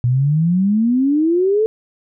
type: exponential sweep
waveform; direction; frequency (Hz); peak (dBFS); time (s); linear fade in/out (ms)
sine; up; 118.9 to 448.1; -12; 0.04-1.66; 0
effects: none